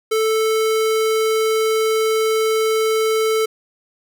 square tone, 440 Hz, A4, in tune, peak -16 dBFS, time 0.11-3.46 s, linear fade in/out 10 ms, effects none

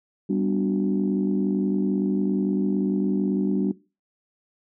sine chord, G major seventh, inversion none, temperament equal, 196 / 246.9 / 293.7 / 370 Hz, G3 / B3 / D4 / F#4, 0 / 0 / 0 / 0 cents, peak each -23 / -29 / -25 / -28 dBFS, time 0.29-3.72 s, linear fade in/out 10 ms, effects noise-tail reverb RT60 0.3 s tail -20 dB re dry + tanh soft clip ceiling -12 dBFS

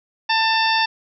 harmonic tone with a mistuned harmonic, 892 Hz, A5, 23 cents sharp, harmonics 1 / 2 / 3 / 4 / 5 / 6, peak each -19 / -22 / -24 / -25 / -26 / -27 dBFS, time 0.29-0.86 s, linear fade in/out 10 ms, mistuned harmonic 5, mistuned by +47 cents, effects none

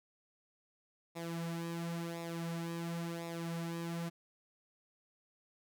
sawtooth tone with flanger, 168.1 Hz, E3, 34 cents sharp, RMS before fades -40 dBFS, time 1.15-4.1 s, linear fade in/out 20 ms, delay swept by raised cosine 0.65 to 4.55 ms, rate 0.95 Hz, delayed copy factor -0.7, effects none

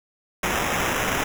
white noise with sample-and-hold, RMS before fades -24 dBFS, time 0.43-1.24 s, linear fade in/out 5 ms, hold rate 4410 Hz, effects none

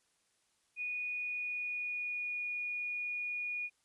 sine tone with pitch glide, 2466 to 2448 Hz, D#7 to D#7, -16 to -29 cents, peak -35 dBFS, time 0.76-3.7 s, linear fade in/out 50 ms, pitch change -13 cents, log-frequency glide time 1.09-2.47 s, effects white hiss -75 dBFS RMS until 3.84 s + resampled to 24000 Hz

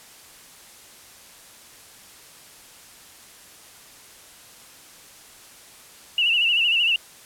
sine tone with vibrato, 2794 Hz, F7, in tune, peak -17 dBFS, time 6.18-6.96 s, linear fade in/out 2 ms, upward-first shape sine, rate 13 Hz, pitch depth 91 cents each way, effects white hiss -47 dBFS RMS until 7.25 s + low-pass 12000 Hz 12 dB/octave

